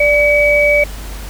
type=tone pair together; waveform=sine; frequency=587.3 / 2277 Hz; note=D5 / C#7; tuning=0 / +46 cents; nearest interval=octave + major seventh; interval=2346 cents; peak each=-11 dBFS; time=0-0.84 s; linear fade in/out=5 ms; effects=added 50 Hz sine -26 dBFS peak until 1.29 s + pink hiss -33 dBFS RMS until 1.29 s